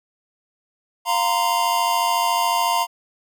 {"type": "chord", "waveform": "square", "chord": "F suspended fourth", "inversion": "none", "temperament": "equal with one note detuned", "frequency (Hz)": [698.5, 932.3, 1026.2], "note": ["F5", "Bb5", "C6"], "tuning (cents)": [0, 0, -34], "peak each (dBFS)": [-25, -21, -24], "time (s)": [1.05, 2.87], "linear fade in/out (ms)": 50, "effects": []}